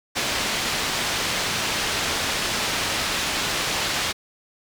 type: low-pass noise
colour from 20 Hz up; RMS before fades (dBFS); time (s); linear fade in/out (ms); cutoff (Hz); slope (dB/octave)
white; -25; 0.15-4.13; 20; 4700; 12
effects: none